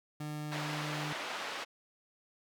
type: tone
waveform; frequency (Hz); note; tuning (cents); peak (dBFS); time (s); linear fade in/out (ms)
30% pulse; 150.4; D3; +42; -35; 0.2-1.13; 5
type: band-pass noise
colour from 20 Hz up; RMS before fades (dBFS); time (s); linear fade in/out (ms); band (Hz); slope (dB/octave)
pink; -40; 0.51-1.65; 20; 610 to 4000; 12
effects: none